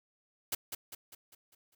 white noise with echo, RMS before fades -33 dBFS, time 0.52-0.55 s, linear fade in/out 5 ms, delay 200 ms, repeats 6, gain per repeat -6 dB, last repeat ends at 1.75 s, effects none

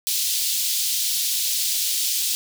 pink high-pass noise, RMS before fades -23 dBFS, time 0.07-2.35 s, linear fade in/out 0 ms, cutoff 3500 Hz, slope 24 dB/octave, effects none

